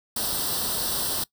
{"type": "noise with comb filter", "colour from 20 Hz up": "white", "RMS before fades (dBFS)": -27, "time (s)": [0.16, 1.24], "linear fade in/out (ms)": 5, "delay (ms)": 0.22, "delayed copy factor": 0.8, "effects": ["noise-tail reverb RT60 0.1 s tail -21 dB re dry"]}